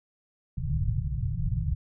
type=low-pass noise; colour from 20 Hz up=white; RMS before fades=-28 dBFS; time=0.57-1.75 s; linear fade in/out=10 ms; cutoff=160 Hz; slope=96 dB/octave; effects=none